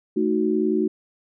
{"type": "chord", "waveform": "sine", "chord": "D# diminished", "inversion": "second", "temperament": "equal", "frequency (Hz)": [220, 311.1, 370], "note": ["A3", "D#4", "F#4"], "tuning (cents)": [0, 0, 0], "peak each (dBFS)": [-24, -23, -22], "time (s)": [0.16, 0.88], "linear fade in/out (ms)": 10, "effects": []}